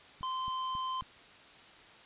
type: click train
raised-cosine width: 5 ms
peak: -36 dBFS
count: 4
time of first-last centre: 0.21-1.023 s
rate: 3.69 Hz
type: tone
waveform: square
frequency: 1037 Hz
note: C6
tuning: 16 cents flat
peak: -34 dBFS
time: 0.23-1.01 s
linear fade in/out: 0 ms
effects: white hiss -55 dBFS RMS until 2.05 s + resampled to 8000 Hz